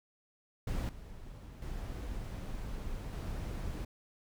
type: noise with level steps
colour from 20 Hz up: brown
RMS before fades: -34 / -48 / -40 / -38 dBFS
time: 0.67-3.85 s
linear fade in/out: 5 ms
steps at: 0.89 / 1.62 / 3.13 s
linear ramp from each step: 2 ms
effects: none